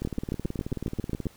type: two click trains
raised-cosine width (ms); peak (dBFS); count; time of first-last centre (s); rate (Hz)
3; -19 / -15; 24 / 10; 0.02-1.257 / 0.05-1.268; 18.6 / 7.39
effects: pink hiss -55 dBFS RMS until 1.36 s